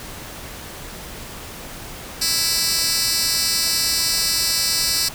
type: tone with high-pass filter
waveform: 10% pulse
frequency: 329.6 Hz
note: E4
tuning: in tune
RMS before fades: -20 dBFS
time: 2.21-5.09 s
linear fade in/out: 10 ms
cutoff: 4800 Hz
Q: 1.5
effects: pink hiss -35 dBFS RMS until 5.14 s